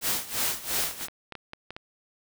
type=noise with tremolo; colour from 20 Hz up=white; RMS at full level=-26 dBFS; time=0.01-1.08 s; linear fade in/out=50 ms; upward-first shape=sine; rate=2.9 Hz; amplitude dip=85%
type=clicks; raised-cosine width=0.3 ms; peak=-22 dBFS; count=10; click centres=0.711 / 0.837 / 0.911 / 1.011 / 1.084 / 1.323 / 1.353 / 1.534 / 1.706 / 1.765 s
effects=none